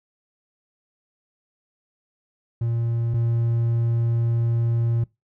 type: tone pair in turn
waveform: triangle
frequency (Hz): 116.54 / 116.54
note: A#2 / A#2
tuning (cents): 0 / 0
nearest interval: unison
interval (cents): 0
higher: neither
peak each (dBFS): -19 / -17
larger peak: second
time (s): 2.61-3.14 / 3.14-5.04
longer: second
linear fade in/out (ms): 5
effects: noise-tail reverb RT60 0.2 s tail -22 dB re dry